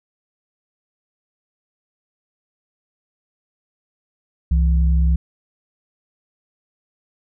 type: tone pair together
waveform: sine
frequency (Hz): 65.78 / 164.81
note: C2 / E3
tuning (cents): +10 / 0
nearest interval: octave + major third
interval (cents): 1590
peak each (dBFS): -13 / -23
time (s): 4.51-5.16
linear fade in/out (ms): 5
effects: none